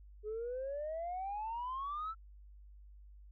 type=exponential sweep; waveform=sine; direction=up; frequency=415.9 to 1345 Hz; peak=-36 dBFS; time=0.23-2.15 s; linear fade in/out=50 ms; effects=tanh soft clip ceiling -34 dBFS + added 50 Hz sine -53 dBFS peak until 3.31 s